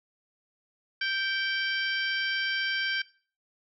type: harmonic tone with a mistuned harmonic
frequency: 784 Hz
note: G5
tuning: in tune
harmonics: 2 / 3 / 4 / 5 / 6 / 7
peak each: -29 / -34 / -34 / -46 / -37 / -43 dBFS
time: 1.01-3.02 s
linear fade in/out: 5 ms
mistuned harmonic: 3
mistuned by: -31 cents
effects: noise-tail reverb RT60 0.4 s tail -19 dB re dry